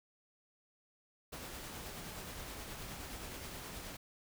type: noise with tremolo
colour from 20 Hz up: pink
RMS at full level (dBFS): -45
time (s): 1.32-3.97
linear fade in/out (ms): 10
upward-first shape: triangle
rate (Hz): 9.5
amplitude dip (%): 30
effects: none